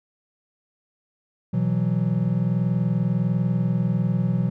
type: chord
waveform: triangle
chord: B suspended fourth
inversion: none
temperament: equal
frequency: 123.47 / 164.81 / 185 Hz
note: B2 / E3 / F#3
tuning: 0 / 0 / 0 cents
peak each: -22 dBFS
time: 1.53-4.5 s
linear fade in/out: 10 ms
effects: none